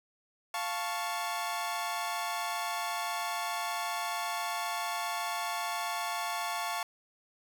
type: chord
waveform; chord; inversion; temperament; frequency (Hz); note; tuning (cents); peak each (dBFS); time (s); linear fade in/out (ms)
sawtooth; F augmented; none; equal; 698.5 / 880 / 1108.7; F5 / A5 / C#6; 0 / 0 / 0; -33; 0.54-6.83; 2
effects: none